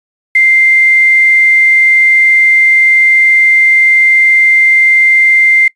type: tone with quantisation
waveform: sine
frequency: 2093 Hz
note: C7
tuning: in tune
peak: -4 dBFS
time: 0.35-5.68 s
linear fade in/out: 5 ms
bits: 5
effects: noise-tail reverb RT60 0.1 s tail -22 dB re dry + resampled to 22050 Hz